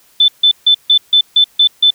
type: tone bursts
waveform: sine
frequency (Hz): 3520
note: A7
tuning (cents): 0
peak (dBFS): -5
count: 8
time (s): 0.2-1.906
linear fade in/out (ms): 5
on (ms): 82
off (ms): 150
effects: white hiss -50 dBFS RMS until 1.94 s